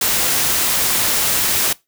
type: noise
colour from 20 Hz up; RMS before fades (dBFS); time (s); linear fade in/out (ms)
white; -17; 0.01-1.73; 5
effects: noise-tail reverb RT60 0.2 s tail -21 dB re dry